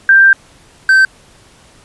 sine / triangle tone pair in turn, 1578 / 1550 Hz, G6 / G6, +11 / -20 cents, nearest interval unison, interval 31 cents, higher first, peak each -3 dBFS, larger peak neither, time 0.09-0.33 / 0.89-1.05 s, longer first, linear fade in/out 2 ms, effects pink hiss -45 dBFS RMS until 1.84 s + resampled to 24000 Hz

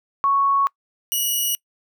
sine / 5% pulse tone pair in turn, 1108.7 / 2914 Hz, C#6 / F#7, 0 / -27 cents, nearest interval octave + perfect fourth, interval 1673 cents, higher second, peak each -15 / -11 dBFS, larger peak second, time 0.24-0.67 / 1.12-1.55 s, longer neither, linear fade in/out 0 ms, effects noise-tail reverb RT60 0.1 s tail -25 dB re dry

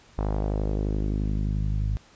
sawtooth tone with low-pass filter sweep, 51.6 Hz, G#1, 10 cents flat, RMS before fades -26 dBFS, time 0.18-1.97 s, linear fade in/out 0 ms, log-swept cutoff 930 to 110 Hz, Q 1.5, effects pink hiss -55 dBFS RMS until 2.15 s + resampled to 16000 Hz

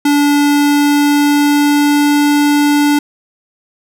square tone with pitch glide, 289.2 to 291.5 Hz, D4 to D4, -27 to -13 cents, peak -9 dBFS, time 0.05-2.99 s, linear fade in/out 5 ms, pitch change +14 cents, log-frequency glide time 0.35-2.27 s, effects none

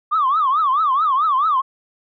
sine tone with vibrato, 1159 Hz, D6, 23 cents flat, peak -13 dBFS, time 0.11-1.62 s, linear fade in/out 20 ms, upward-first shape triangle, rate 4.6 Hz, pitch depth 240 cents each way, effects tanh soft clip ceiling -10 dBFS

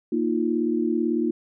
sine chord, Bb suspended fourth, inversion none, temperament equal, 233.1 / 311.1 / 349.2 Hz, Bb3 / Eb4 / F4, 0 / 0 / 0 cents, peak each -25 dBFS, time 0.12-1.31 s, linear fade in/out 5 ms, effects none

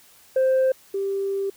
sine tone pair in turn, 523.3 / 393.2 Hz, C5 / G4, 0 / +5 cents, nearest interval perfect fourth, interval 495 cents, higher first, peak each -14 / -22 dBFS, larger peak first, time 0.36-0.72 / 0.94-1.5 s, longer second, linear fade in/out 5 ms, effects tanh soft clip ceiling -15 dBFS + white hiss -53 dBFS RMS until 1.56 s

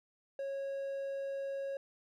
triangle tone, 549 Hz, C#5, 17 cents flat, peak -34 dBFS, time 0.39-1.77 s, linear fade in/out 2 ms, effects none

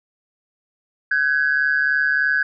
sine tone pair together, 1518 / 1661.2 Hz, F#6 / G#6, +44 / 0 cents, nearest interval major second, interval 156 cents, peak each -18 dBFS, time 1.11-2.43 s, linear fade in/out 5 ms, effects tanh soft clip ceiling -9 dBFS

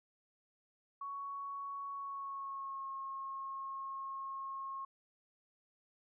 sine tone with pitch glide, 1115 to 1082.6 Hz, C#6 to C#6, +10 to -41 cents, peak -40 dBFS, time 1.01-4.85 s, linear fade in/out 5 ms, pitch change -51 cents, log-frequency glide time 1.92-2.89 s, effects none

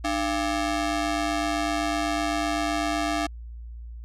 sawtooth ring-modulated tone, 493.9 Hz, B4, in tune, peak -17 dBFS, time 0.04-3.27 s, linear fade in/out 10 ms, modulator 193 Hz, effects added 58 Hz sine -36 dBFS peak until 4.04 s + low-pass 8000 Hz 12 dB/octave

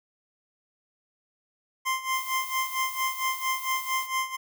25% pulse tone with tremolo, 1046.5 Hz, C6, in tune, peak -20 dBFS, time 1.85-4.37 s, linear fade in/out 20 ms, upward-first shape sine, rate 4.4 Hz, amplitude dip 80%
violet noise, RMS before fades -39 dBFS, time 2.11-4.09 s, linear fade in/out 50 ms
effects none

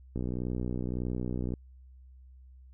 click train, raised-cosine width 3 ms, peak -21 dBFS, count 86, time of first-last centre 0.16-1.538 s, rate 61.7 Hz, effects added 64 Hz sine -50 dBFS peak until 2.73 s

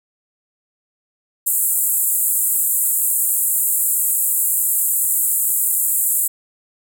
white band-pass noise, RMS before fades -18 dBFS, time 1.46-6.28 s, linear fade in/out 10 ms, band 7400 to 16000 Hz, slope 96 dB/octave, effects none

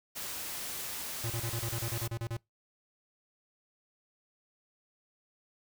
white noise, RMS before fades -39 dBFS, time 0.15-2.08 s, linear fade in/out 20 ms
square tone bursts, 115.5 Hz, A#2, 16 cents flat, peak -34 dBFS, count 12, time 1.24-2.367 s, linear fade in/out 0 ms, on 60 ms, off 37 ms
effects noise-tail reverb RT60 0.2 s tail -25 dB re dry

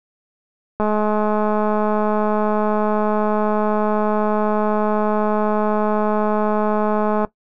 click train, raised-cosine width 1 ms, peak -7 dBFS, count 1368, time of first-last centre 0.8-7.248 s, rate 212 Hz, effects noise-tail reverb RT60 0.1 s tail -17 dB re dry

